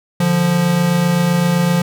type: tone pair together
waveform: square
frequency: 146.83 / 174.61 Hz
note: D3 / F3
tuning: 0 / 0 cents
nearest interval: minor third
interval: 300 cents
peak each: -20 / -14 dBFS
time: 0.2-1.82 s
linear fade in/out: 5 ms
effects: none